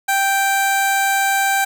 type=tone with notch filter; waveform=15% pulse; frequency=784 Hz; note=G5; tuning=in tune; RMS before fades=-17 dBFS; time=0.08-1.65 s; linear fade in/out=10 ms; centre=2900 Hz; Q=1.6; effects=none